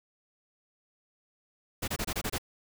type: noise bursts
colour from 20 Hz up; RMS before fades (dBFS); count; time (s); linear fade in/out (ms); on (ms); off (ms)
pink; -32; 7; 1.82-2.383; 10; 59; 25
effects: none